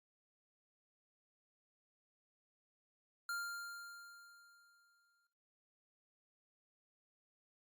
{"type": "tone with exponential decay", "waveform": "square", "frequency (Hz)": 1396.9, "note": "F6", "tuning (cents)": 0, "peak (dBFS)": -39, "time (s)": [3.29, 5.27], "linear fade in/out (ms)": 2, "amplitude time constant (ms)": 430, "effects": ["noise-tail reverb RT60 0.9 s tail -18 dB re dry", "Opus 48 kbps"]}